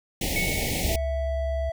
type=band-stop noise; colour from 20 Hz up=pink; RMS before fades=-27 dBFS; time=0.21-0.96 s; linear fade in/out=5 ms; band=840 to 1900 Hz; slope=96 dB/octave
type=tone with exponential decay; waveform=sine; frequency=2217 Hz; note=C#7; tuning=in tune; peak=-23 dBFS; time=0.36-1.28 s; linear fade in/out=1 ms; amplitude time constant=200 ms
type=tone with pitch glide; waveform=sine; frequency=69.3 to 68.82 Hz; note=C#2 to C#2; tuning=0 to -12 cents; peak=-26 dBFS; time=0.84-1.7 s; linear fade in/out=10 ms; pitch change=-12 cents; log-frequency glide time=1-1.32 s
type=tone; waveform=triangle; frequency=659.3 Hz; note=E5; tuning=in tune; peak=-26 dBFS; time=0.89-1.72 s; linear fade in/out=5 ms
effects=none